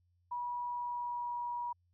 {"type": "tone with pitch glide", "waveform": "sine", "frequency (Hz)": [970, 962.2], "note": ["B5", "B5"], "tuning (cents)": [-31, -45], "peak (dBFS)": -35, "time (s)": [0.31, 1.73], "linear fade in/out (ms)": 10, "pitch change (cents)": -14, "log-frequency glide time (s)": [0.65, 1.36], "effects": ["added 88 Hz sine -70 dBFS peak until 1.93 s"]}